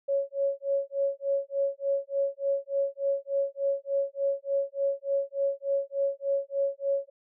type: tone with tremolo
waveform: sine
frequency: 554.4 Hz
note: C#5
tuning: in tune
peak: -22 dBFS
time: 0.08-7.1 s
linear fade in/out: 10 ms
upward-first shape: sine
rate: 3.4 Hz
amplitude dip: 100%
effects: none